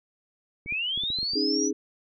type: linear sweep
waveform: sine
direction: up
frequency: 2199 to 6040 Hz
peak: -26 dBFS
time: 0.66-1.71 s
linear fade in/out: 50 ms
type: clicks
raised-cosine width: 3 ms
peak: -29 dBFS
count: 8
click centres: 0.661 / 0.724 / 0.976 / 1.036 / 1.103 / 1.187 / 1.23 / 1.335 s
type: chord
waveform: sine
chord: C# suspended second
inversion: none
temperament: equal with one note detuned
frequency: 274.2 / 311.1 / 415.3 Hz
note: C#4 / D#4 / G#4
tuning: -19 / 0 / 0 cents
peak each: -29 / -28 / -29 dBFS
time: 1.35-1.73 s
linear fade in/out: 10 ms
effects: none